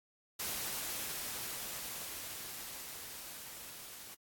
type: noise with level ramp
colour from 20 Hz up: white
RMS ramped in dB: -38 to -50 dBFS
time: 0.39-4.15 s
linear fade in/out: 10 ms
effects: AAC 64 kbps